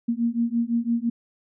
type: beating tone pair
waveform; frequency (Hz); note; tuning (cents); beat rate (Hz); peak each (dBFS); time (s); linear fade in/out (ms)
sine; 231.1 / 237; A#3 / A#3; -15 / +29; 5.9; -24; 0.08-1.1; 10
effects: none